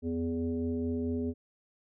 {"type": "tone with frequency modulation", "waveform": "sine", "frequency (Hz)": 249.8, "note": "B3", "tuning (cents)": 20, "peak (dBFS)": -29, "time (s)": [0.02, 1.34], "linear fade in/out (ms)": 50, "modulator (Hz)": 165, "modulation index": 1, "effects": []}